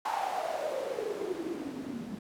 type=noise with band-pass filter sweep; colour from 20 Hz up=white; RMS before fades=-35 dBFS; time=0.05-2.19 s; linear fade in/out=5 ms; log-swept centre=900 to 200 Hz; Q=8.6; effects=none